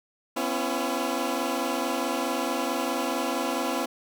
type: tone cluster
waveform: 15% pulse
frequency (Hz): 250.5 / 275.1 / 337.4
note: B3 / C#4 / E4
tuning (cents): +25 / -13 / +40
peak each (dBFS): -24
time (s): 0.36-3.86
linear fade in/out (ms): 10
effects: none